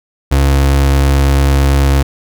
35% pulse tone, 69 Hz, C#2, 7 cents flat, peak -6 dBFS, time 0.31-2.03 s, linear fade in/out 10 ms, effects none

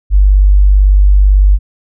sine tone, 49 Hz, G1, in tune, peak -3 dBFS, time 0.1-1.59 s, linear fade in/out 50 ms, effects none

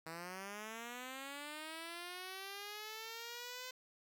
5% pulse linear sweep, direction up, 159.2 to 512 Hz, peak -34 dBFS, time 0.06-3.71 s, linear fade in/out 5 ms, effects none

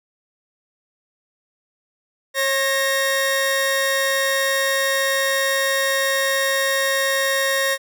sawtooth tone pair together, 543.1 / 1861 Hz, C#5 / A#6, -36 / -3 cents, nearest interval octave + major sixth, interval 2133 cents, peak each -17 dBFS, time 2.34-7.78 s, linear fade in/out 50 ms, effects none

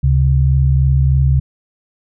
sine tone pair together, 71.2 / 134.51 Hz, C#2 / C3, +47 / +48 cents, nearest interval major seventh, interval 1101 cents, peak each -12 dBFS, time 0.03-1.4 s, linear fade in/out 10 ms, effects none

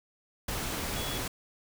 sine tone in noise, 3375 Hz, G#7, 27 cents sharp, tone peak -39 dBFS, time 0.96-1.18 s, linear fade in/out 5 ms, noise pink, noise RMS -34 dBFS, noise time 0.48-1.28 s, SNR -8 dB, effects none

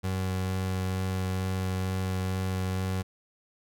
30% pulse tone with vibrato, 93.7 Hz, F#2, 22 cents sharp, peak -25 dBFS, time 0.03-3.03 s, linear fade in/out 20 ms, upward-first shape sine, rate 2.2 Hz, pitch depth 8 cents each way, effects none

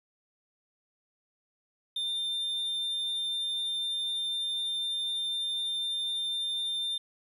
triangle tone, 3598 Hz, A7, 38 cents sharp, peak -28 dBFS, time 1.96-6.98 s, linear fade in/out 5 ms, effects resampled to 32000 Hz + 11-bit

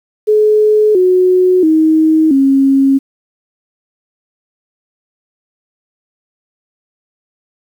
sine tone with pitch steps, 426.3 / 366.9 / 315.7 / 271.7 Hz, G#4 / F#4 / D#4 / C#4, +45 / -15 / +25 / -35 cents, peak -6 dBFS, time 0.27-2.99 s, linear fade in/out 20 ms, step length 680 ms, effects 7-bit

